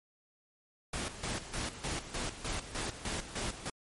pink noise with tremolo, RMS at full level -36 dBFS, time 0.93-3.7 s, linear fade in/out 5 ms, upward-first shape square, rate 3.3 Hz, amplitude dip 70%, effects MP3 48 kbps

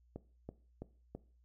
click train, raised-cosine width 2 ms, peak -30 dBFS, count 4, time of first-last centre 0.16-1.15 s, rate 3.03 Hz, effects noise-tail reverb RT60 0.4 s tail -18 dB re dry + added 60 Hz sine -65 dBFS peak until 1.44 s

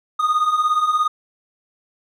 triangle beating tone pair, 1221 / 1238 Hz, D#6 / D#6, -33 / -9 cents, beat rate 17 Hz, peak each -20 / -15 dBFS, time 0.19-1.08 s, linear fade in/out 10 ms, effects none

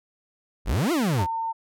40% pulse exponential two-way sweep, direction up then down, 37.52 to 365.6 to 78.2 Hz, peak -20 dBFS, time 0.65-1.27 s, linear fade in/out 50 ms, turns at 0.92 s
sine tone, 905 Hz, A5, 48 cents sharp, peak -25 dBFS, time 1.18-1.53 s, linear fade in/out 20 ms
effects none

